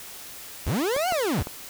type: linear two-way sweep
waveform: 40% pulse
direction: up then down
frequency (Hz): 44.59 to 765 to 44.59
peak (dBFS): -22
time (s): 0.66-1.43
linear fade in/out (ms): 10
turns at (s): 1.09
type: clicks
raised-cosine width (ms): 1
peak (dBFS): -19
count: 4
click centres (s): 0.964 / 1.123 / 1.39 / 1.471
effects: white hiss -41 dBFS RMS until 1.69 s